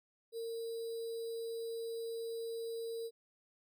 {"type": "tone with sample-and-hold", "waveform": "sine", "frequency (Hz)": 458.6, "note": "A#4", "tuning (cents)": -28, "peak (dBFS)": -38, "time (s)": [0.32, 3.11], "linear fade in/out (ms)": 50, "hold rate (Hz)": 4410, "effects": []}